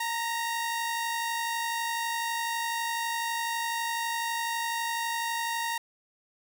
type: tone pair together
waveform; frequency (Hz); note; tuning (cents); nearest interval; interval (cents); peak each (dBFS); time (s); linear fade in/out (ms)
sawtooth; 924 / 1900; A#5 / A#6; -16 / +33; octave; 1249; -26 / -32; 0-5.78; 5
effects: none